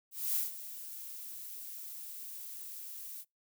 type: noise with ADSR envelope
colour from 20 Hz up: violet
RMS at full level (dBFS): -31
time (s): 0.11-3.25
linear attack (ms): 250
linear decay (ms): 150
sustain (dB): -14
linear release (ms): 49
effects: noise-tail reverb RT60 0.2 s tail -26 dB re dry